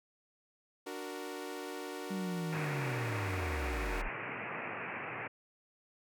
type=chord; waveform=sawtooth; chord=D augmented; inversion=none; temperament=equal; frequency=293.7 / 370 / 466.2 Hz; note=D4 / F#4 / A#4; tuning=0 / 0 / 0 cents; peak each=-41 / -40 / -41 dBFS; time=0.86-4.02 s; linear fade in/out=10 ms
type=linear sweep; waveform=sine; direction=down; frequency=196 to 30.78 Hz; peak=-35 dBFS; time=2.1-4.09 s; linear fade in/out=10 ms
type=band-pass noise; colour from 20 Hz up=white; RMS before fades=-41 dBFS; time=2.52-5.28 s; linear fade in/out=10 ms; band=100 to 2600 Hz; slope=96 dB/octave
effects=none

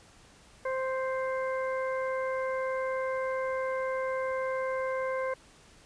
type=harmonic tone; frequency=523.3 Hz; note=C5; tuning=in tune; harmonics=1 / 2 / 3 / 4; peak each=-30 / -36 / -40 / -42 dBFS; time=0.65-5.34 s; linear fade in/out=5 ms; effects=pink hiss -57 dBFS RMS until 5.85 s + resampled to 22050 Hz

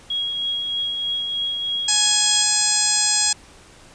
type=tone with tremolo; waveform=sine; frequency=3302 Hz; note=G#7; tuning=11 cents flat; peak=-20 dBFS; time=0.1-2.43 s; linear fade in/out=5 ms; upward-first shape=triangle; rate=3.2 Hz; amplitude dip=35%
type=harmonic tone; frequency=839 Hz; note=G#5; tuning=17 cents sharp; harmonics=1 / 2 / 3 / 4 / 5 / 6 / 7 / 8 / 9 / 10; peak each=-31 / -31 / -32 / -28 / -27 / -22 / -29 / -25 / -22 / -25 dBFS; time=1.88-3.33 s; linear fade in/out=5 ms
effects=pink hiss -47 dBFS RMS until 3.94 s + resampled to 22050 Hz

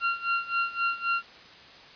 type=tone with tremolo; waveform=30% pulse; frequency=1379 Hz; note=F6; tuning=22 cents flat; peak=-20 dBFS; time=0-1.23 s; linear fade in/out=50 ms; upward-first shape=sine; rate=3.8 Hz; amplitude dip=85%; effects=white hiss -49 dBFS RMS until 1.95 s + resampled to 11025 Hz

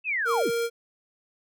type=linear sweep; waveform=sine; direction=down; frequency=2691 to 82.41 Hz; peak=-24 dBFS; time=0.04-0.51 s; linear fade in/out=50 ms
type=tone; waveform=square; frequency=466.2 Hz; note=A#4; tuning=in tune; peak=-25 dBFS; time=0.25-0.7 s; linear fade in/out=50 ms
effects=none

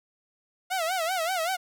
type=tone with vibrato; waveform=sawtooth; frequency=700 Hz; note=F5; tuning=4 cents sharp; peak=-22 dBFS; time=0.7-1.57 s; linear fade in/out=20 ms; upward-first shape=sine; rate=5.2 Hz; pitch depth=160 cents each way; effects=none

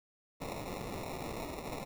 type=noise with sample-and-hold; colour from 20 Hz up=violet; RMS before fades=-41 dBFS; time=0.4-1.85 s; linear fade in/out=20 ms; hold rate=1575 Hz; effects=none

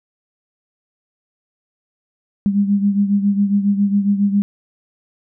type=beating tone pair; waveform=sine; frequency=200.1 / 207.4 Hz; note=G3 / G#3; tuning=+36 / -2 cents; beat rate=7.3 Hz; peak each=-14 / -20 dBFS; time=2.46-4.42 s; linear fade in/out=0 ms; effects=none

